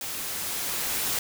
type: noise with level ramp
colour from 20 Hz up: white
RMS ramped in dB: -34 to -27 dBFS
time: 0.01-1.19 s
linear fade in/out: 2 ms
effects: none